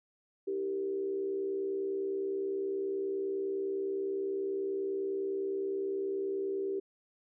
sine tone with frequency modulation, 390 Hz, G4, 9 cents flat, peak -31 dBFS, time 0.47-6.8 s, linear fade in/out 10 ms, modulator 69.7 Hz, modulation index 0.57, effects none

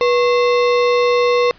sine tone with sample-and-hold, 487.2 Hz, B4, 24 cents flat, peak -11 dBFS, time 0.01-1.51 s, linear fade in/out 0 ms, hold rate 1575 Hz, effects pink hiss -46 dBFS RMS until 1.58 s + resampled to 11025 Hz

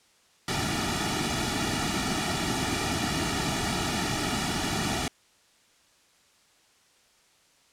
pink noise with comb filter, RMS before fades -28 dBFS, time 0.48-5.08 s, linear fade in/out 2 ms, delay 1.9 ms, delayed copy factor -1, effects white hiss -62 dBFS RMS until 7.72 s + low-pass 8000 Hz 12 dB/octave

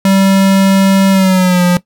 square tone with pitch glide, 193.8 to 177.72 Hz, G3 to F3, -20 to +31 cents, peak -7 dBFS, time 0.05-1.77 s, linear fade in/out 2 ms, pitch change -149 cents, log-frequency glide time 1.11-1.63 s, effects noise-tail reverb RT60 0.1 s tail -17 dB re dry

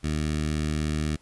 15% pulse tone with notch filter, 76.4 Hz, D#2, 31 cents flat, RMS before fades -27 dBFS, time 0.03-1.17 s, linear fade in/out 20 ms, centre 840 Hz, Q 0.96, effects pink hiss -60 dBFS RMS until 1.21 s + resampled to 24000 Hz

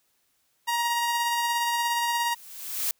sawtooth tone with tremolo, 944 Hz, A#5, 22 cents sharp, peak -19 dBFS, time 0.67-2.35 s, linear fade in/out 20 ms, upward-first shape sine, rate 17 Hz, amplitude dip 25%
blue noise with exponential growth, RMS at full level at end -25 dBFS, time 2.03-2.91 s, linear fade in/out 2 ms, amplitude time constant 190 ms
effects white hiss -70 dBFS RMS until 2.99 s

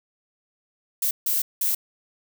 violet noise bursts at uneven times, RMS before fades -23 dBFS, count 3, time 1.02-1.11 / 1.26-1.42 / 1.61-1.75 s, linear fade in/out 5 ms, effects none

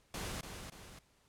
pink noise with echo, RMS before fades -41 dBFS, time 0.14-0.41 s, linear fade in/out 2 ms, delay 290 ms, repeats 2, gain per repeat -6 dB, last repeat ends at 0.99 s, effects pink hiss -70 dBFS RMS until 1.28 s + low-pass 11000 Hz 12 dB/octave

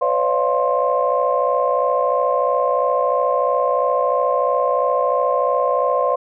sine tone cluster, 506 / 569 / 623 / 696 / 1056 Hz, B4 / C#5 / D#5 / F5 / C6, +42 / +45 / +2 / -6 / +16 cents, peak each -20 / -20 / -27 / -23 / -20 dBFS, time 0.01-6.16 s, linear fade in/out 10 ms, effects tanh soft clip ceiling -4 dBFS

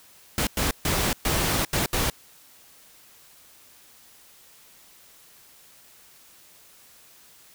pink noise bursts at uneven times, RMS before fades -24 dBFS, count 6, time 0.38-0.47 / 0.57-0.71 / 0.85-1.13 / 1.25-1.65 / 1.73-1.86 / 1.93-2.1 s, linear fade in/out 2 ms, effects white hiss -53 dBFS RMS until 7.54 s

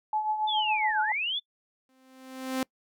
sine tone with tremolo, 858 Hz, A5, 44 cents flat, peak -23 dBFS, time 0.13-1.12 s, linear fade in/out 2 ms, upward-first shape triangle, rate 7.2 Hz, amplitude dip 65%
sine linear two-way sweep, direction down then up, 3577 to 1406 to 3577 Hz, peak -27 dBFS, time 0.47-1.4 s, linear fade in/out 20 ms, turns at 1.01 s
sawtooth tone with exponential growth, 261 Hz, C4, 4 cents flat, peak -21 dBFS, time 1.89-2.63 s, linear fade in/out 2 ms, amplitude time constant 160 ms
effects noise-tail reverb RT60 0.1 s tail -25 dB re dry

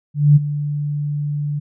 sine tone with ADSR envelope, 146.6 Hz, D3, 3 cents flat, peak -5 dBFS, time 0.14-1.6 s, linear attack 220 ms, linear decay 24 ms, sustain -14 dB, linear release 17 ms, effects none

